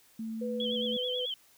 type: tone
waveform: sine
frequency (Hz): 222.9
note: A3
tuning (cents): +23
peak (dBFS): -34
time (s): 0.19-0.97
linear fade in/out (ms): 5
type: tone with pitch glide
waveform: sine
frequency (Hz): 493.9 to 499.1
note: B4 to B4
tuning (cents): 0 to +18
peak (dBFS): -33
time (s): 0.41-1.26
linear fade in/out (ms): 10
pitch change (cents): +18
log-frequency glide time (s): 0.81-1.05
type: tone with vibrato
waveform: sine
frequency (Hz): 3226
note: G7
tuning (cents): +49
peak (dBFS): -32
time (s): 0.6-1.34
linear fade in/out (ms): 2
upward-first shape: sine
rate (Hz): 9.2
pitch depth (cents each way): 95
effects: white hiss -62 dBFS RMS until 1.57 s